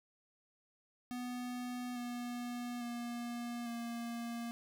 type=tone with pitch steps; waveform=square; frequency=246.9 / 242.7 / 238.5 / 234.4 Hz; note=B3 / B3 / A#3 / A#3; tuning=0 / -30 / +40 / +10 cents; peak=-40 dBFS; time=1.11-4.51 s; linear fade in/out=0 ms; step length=850 ms; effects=none